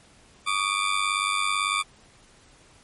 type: ring-modulated tone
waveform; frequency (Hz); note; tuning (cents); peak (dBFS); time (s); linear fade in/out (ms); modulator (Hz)
20% pulse; 1174.7; D6; 0; -15; 0.46-1.83; 20; 49
effects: pink hiss -55 dBFS RMS until 2.83 s + MP3 48 kbps